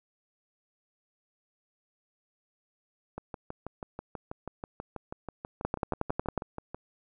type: two click trains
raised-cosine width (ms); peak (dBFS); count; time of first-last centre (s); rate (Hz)
1; -23 / -14; 23 / 9; 3.18-6.746 / 5.65-6.377; 6.17 / 11
effects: none